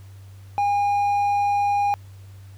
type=tone with hard clipping; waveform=sine; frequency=813 Hz; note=G#5; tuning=37 cents flat; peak=-19 dBFS; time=0.58-1.94 s; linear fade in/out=0 ms; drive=3 dB; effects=added 97 Hz sine -40 dBFS peak until 2.57 s + pink hiss -56 dBFS RMS until 2.57 s